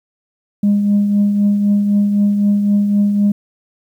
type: tone with tremolo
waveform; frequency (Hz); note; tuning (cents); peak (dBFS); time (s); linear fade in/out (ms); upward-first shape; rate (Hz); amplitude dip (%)
sine; 204.1; G#3; -30; -7; 0.63-3.32; 5; triangle; 3.9; 50
effects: tanh soft clip ceiling -7 dBFS + 8-bit